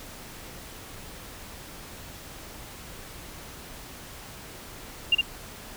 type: tone with echo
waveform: sine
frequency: 2794 Hz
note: F7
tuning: in tune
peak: -16 dBFS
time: 5.12-5.15 s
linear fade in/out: 5 ms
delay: 62 ms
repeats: 1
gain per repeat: -3 dB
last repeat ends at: 5.212 s
effects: pink hiss -43 dBFS RMS until 5.76 s